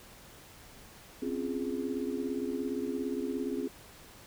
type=chord; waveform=sine; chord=Db major seventh; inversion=third; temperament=just; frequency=259.9 / 277.2 / 346.5 / 415.8 Hz; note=C4 / Db4 / F4 / Ab4; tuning=-11 / 0 / -14 / +2 cents; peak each=-35 / -38 / -38 / -37 dBFS; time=1.22-3.68 s; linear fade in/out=5 ms; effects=pink hiss -53 dBFS RMS until 4.26 s

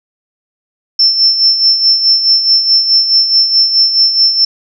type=tone with tremolo; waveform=sine; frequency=5350 Hz; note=E8; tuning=25 cents sharp; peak=-4 dBFS; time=0.99-4.45 s; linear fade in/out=5 ms; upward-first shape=sine; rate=4.7 Hz; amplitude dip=60%; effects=none

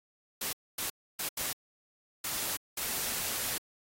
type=noise bursts at uneven times; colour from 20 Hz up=white; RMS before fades=-34 dBFS; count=6; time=0.41-0.53 / 0.78-0.9 / 1.19-1.29 / 1.37-1.53 / 2.24-2.57 / 2.77-3.58 s; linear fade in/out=5 ms; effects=AAC 48 kbps

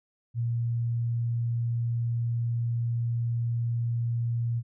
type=tone; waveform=sine; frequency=117.6 Hz; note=A#2; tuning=16 cents sharp; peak=-25 dBFS; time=0.34-4.63 s; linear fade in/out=50 ms; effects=none

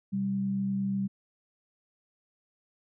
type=tone pair together; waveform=sine; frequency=127.5 / 196 Hz; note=C3 / G3; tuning=-44 / 0 cents; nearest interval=perfect fifth; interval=744 cents; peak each=-38 / -27 dBFS; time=0.12-1.08 s; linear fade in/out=20 ms; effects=none

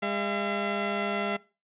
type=tone pair together; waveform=15% pulse; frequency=203.1 / 679 Hz; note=G#3 / F5; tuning=-38 / -49 cents; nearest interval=octave + major sixth; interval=2089 cents; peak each=-24 dBFS; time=0.02-1.37 s; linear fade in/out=10 ms; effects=noise-tail reverb RT60 0.3 s tail -20 dB re dry + resampled to 8000 Hz

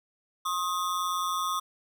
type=ring-modulated tone; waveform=square; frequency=1165 Hz; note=D6; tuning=14 cents flat; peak=-25 dBFS; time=0.45-1.6 s; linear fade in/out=10 ms; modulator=89.3 Hz; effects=none

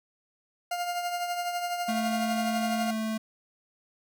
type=tone with tremolo; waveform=40% pulse; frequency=704 Hz; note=F5; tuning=14 cents sharp; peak=-26 dBFS; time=0.71-2.91 s; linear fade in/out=5 ms; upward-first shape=triangle; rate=12 Hz; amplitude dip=55%
type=tone; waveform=square; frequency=220 Hz; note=A3; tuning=in tune; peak=-29 dBFS; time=1.88-3.18 s; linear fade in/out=10 ms
effects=none

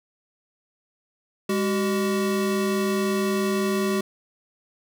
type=tone pair together; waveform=square; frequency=203.8 / 380 Hz; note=G#3 / F#4; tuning=-32 / +46 cents; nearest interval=major seventh; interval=1078 cents; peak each=-25 dBFS; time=1.49-4.01 s; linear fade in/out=5 ms; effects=none

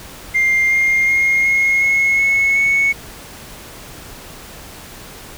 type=tone with pitch steps; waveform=sine; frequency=2100 / 2118 / 2137 / 2155 / 2174 / 2193 / 2212 Hz; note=C7 / C7 / C7 / C#7 / C#7 / C#7 / C#7; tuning=+6 / +21 / +36 / -49 / -34 / -19 / -4 cents; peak=-10 dBFS; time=0.34-2.93 s; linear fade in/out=20 ms; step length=370 ms; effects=tanh soft clip ceiling -9 dBFS + pink hiss -36 dBFS RMS until 5.37 s

